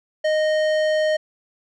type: tone with tanh clipping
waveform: sine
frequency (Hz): 619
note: D#5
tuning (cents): -9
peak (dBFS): -19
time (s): 0.24-1.17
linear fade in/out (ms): 10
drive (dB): 15
effects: none